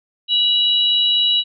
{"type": "tone pair together", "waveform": "sine", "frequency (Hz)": [2928, 3892], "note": ["F#7", "B7"], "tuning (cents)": [-19, -26], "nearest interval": "perfect fourth", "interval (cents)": 493, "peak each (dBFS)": -16, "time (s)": [0.28, 1.44], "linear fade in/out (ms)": 50, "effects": []}